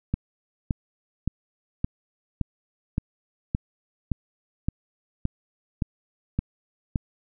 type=click train; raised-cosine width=5 ms; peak=-11 dBFS; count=13; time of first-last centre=0.14-6.958 s; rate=1.76 Hz; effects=none